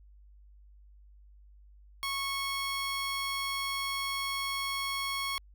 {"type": "tone", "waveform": "15% pulse", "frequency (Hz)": 1100, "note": "C#6", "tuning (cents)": -14, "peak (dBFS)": -25, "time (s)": [2.03, 5.38], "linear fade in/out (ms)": 0, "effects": ["added 50 Hz sine -53 dBFS peak until 5.54 s"]}